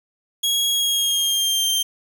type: tone with pitch glide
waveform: sawtooth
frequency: 3310 to 3157 Hz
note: G#7 to G7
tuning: -6 to +12 cents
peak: -15 dBFS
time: 0.43-1.83 s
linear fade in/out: 10 ms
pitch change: -82 cents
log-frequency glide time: 0.71-1.67 s
effects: 7-bit